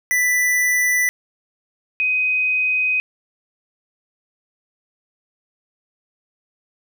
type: tone pair in turn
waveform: square / sine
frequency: 1982 / 2510 Hz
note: B6 / D#7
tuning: +6 / +15 cents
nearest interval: major third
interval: 409 cents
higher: second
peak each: -16 dBFS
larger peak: neither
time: 0.11-1.09 / 2-3 s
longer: second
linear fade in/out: 0 ms
effects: none